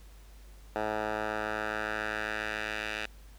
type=tone with band-pass filter sweep; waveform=10% pulse; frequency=107.3 Hz; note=A2; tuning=43 cents flat; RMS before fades=-34 dBFS; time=0.76-3.06 s; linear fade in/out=0 ms; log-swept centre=900 to 2400 Hz; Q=1.7; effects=added 50 Hz sine -49 dBFS peak until 3.38 s + pink hiss -60 dBFS RMS until 3.38 s